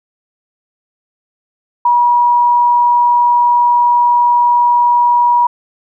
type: tone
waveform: sine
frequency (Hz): 963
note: B5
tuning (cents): -44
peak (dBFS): -7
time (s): 1.85-5.47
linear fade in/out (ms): 5
effects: none